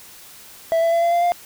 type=tone with pitch steps; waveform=triangle; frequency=659.3 / 667.3 / 675.5 / 683.7 / 692.1 / 700.5 Hz; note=E5 / E5 / E5 / F5 / F5 / F5; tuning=0 / +21 / +42 / -37 / -16 / +5 cents; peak=-13 dBFS; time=0.72-1.32 s; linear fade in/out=0 ms; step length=100 ms; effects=white hiss -43 dBFS RMS until 1.45 s